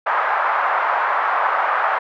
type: band-pass noise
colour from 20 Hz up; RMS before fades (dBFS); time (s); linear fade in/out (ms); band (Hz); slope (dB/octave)
white; -19; 0.06-1.99; 10; 720 to 1400; 24
effects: none